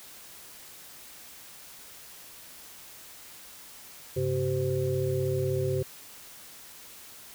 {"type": "tone cluster", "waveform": "sine", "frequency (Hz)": [99.5, 135.6, 383, 517], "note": ["G2", "C#3", "G4", "C5"], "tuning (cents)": [26, -38, -40, -21], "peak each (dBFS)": [-33, -30, -29, -33], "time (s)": [4.16, 5.83], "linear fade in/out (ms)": 10, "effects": ["white hiss -48 dBFS RMS until 7.34 s"]}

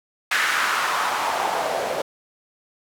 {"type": "noise with band-pass filter sweep", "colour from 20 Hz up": "white", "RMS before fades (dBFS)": -23, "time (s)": [0.31, 2.02], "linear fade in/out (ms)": 5, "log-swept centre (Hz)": [1700, 540], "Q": 2.5, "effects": []}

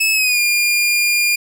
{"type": "tone with pitch glide", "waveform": "sawtooth", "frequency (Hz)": [2600, 2412], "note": ["E7", "D7"], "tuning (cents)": [-24, 46], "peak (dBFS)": -10, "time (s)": [0, 1.36], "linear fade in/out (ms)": 10, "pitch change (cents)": -130, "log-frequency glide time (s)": [0.13, 0.4], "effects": []}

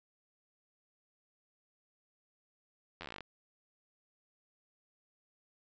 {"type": "slowing click train", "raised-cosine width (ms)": 0.3, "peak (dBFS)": -27, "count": 13, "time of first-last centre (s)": [3.01, 3.207], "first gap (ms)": 11, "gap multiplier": 1.07, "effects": ["resampled to 16000 Hz"]}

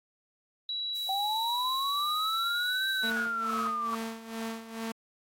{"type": "tone", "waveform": "sine", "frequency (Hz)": 3910, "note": "B7", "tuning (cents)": -18, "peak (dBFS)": -31, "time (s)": [0.69, 3.1], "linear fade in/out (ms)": 2}
{"type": "noise", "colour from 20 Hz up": "violet", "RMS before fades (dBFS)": -43, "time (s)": [0.94, 3.12], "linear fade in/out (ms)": 20}
{"type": "linear two-way sweep", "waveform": "sine", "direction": "up then down", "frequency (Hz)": [760, 1568, 1136], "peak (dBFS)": -29, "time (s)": [1.09, 3.95], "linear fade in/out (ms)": 2, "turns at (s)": 2.89}
{"type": "tone with tremolo", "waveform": "sawtooth", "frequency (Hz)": 225.7, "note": "A3", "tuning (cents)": 44, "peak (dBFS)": -29, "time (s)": [3.03, 4.92], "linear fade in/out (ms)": 5, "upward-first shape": "sine", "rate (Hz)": 2.3, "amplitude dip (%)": 75}
{"effects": ["AAC 48 kbps"]}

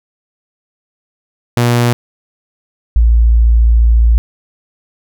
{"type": "tone pair in turn", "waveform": ["sawtooth", "sine"], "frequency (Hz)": [120, 57.16], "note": ["B2", "A#1"], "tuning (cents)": [-49, -33], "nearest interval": "octave + minor second", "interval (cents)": 1284, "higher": "first", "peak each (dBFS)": -5, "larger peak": "neither", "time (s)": [[1.57, 1.93], [2.96, 4.18]], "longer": "second", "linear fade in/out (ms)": 0, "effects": []}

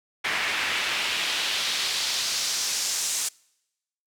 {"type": "noise with band-pass filter sweep", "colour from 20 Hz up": "pink", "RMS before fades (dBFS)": -27, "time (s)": [0.24, 3.29], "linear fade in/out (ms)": 10, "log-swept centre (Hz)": [2000, 7400], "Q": 1.5, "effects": ["noise-tail reverb RT60 0.9 s tail -26 dB re dry"]}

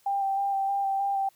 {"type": "tone with vibrato", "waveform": "sine", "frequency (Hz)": 788, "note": "G5", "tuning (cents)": 9, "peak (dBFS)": -24, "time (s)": [0.06, 1.29], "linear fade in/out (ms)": 5, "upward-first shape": "square", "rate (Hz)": 3.2, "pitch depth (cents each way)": 15, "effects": ["white hiss -63 dBFS RMS until 1.35 s"]}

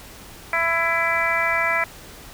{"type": "harmonic tone", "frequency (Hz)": 333.2, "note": "E4", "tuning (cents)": 19, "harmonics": [2, 3, 4, 5, 6, 7], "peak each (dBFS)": [-27, -27, -26, -27, -23, -25], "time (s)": [0.53, 1.84], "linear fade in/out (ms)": 2, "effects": ["pink hiss -42 dBFS RMS until 2.33 s"]}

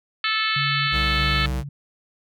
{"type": "harmonic tone", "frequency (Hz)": 437.4, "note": "A4", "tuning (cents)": -10, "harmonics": [3, 4, 5, 6, 7, 8, 9, 10], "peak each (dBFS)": [-26, -27, -28, -29, -29, -30, -31, -31], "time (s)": [0.24, 1.46], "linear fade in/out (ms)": 2}
{"type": "tone with tremolo", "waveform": "sine", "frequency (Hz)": 141.8, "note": "C#3", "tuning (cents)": 40, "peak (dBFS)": -26, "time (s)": [0.56, 1.69], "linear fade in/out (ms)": 5, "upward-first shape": "square", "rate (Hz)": 1.6, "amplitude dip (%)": 40}
{"type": "tone", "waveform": "square", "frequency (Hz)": 64, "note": "C2", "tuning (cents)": -38, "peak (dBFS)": -24, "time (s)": [0.91, 1.64], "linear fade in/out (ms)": 50}
{"effects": []}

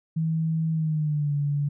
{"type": "tone with pitch glide", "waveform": "sine", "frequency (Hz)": [161, 144.27], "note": ["E3", "D3"], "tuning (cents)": [-41, -30], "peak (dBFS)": -22, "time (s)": [0.16, 1.69], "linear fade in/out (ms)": 10, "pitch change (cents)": -189, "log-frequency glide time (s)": [0.72, 1.34], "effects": []}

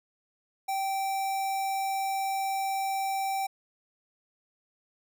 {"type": "tone with notch filter", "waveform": "square", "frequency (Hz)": 778, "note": "G5", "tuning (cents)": -13, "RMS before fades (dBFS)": -30, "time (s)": [0.68, 3.47], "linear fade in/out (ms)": 10, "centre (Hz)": 3300, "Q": 1.5, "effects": []}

